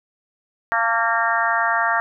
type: harmonic tone with a mistuned harmonic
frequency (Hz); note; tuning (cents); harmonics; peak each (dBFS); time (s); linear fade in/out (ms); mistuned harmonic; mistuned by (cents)
230.1; A#3; -22; 3 / 4 / 5 / 6 / 7 / 8; -24 / -24 / -24 / -24 / -24 / -24; 0.72-2; 0; 4; -26
effects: none